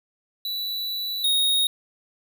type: tone pair in turn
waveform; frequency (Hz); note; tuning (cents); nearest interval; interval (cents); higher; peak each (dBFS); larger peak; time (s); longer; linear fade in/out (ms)
square; 3951 / 3743; B7 / A#7; 0 / +6; minor second; 94; first; -27 / -19; second; 0.45-1.24 / 1.24-1.67; first; 2
effects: none